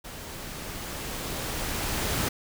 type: noise with level ramp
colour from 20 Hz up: pink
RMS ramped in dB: -41 to -27 dBFS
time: 0.04-2.29 s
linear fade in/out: 10 ms
effects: none